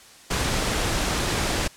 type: noise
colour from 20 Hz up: pink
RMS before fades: -24 dBFS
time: 0.3-1.68 s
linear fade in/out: 10 ms
effects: white hiss -48 dBFS RMS until 1.76 s + low-pass 9000 Hz 12 dB/octave